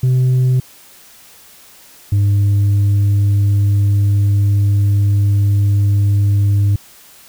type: tone pair in turn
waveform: sine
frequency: 127.8 / 101 Hz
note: C3 / G#2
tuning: -40 / -48 cents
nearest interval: major third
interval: 408 cents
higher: first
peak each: -7 dBFS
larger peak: neither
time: 0.03-0.6 / 2.12-6.76 s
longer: second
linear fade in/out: 5 ms
effects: tanh soft clip ceiling -9 dBFS + white hiss -43 dBFS RMS until 7.28 s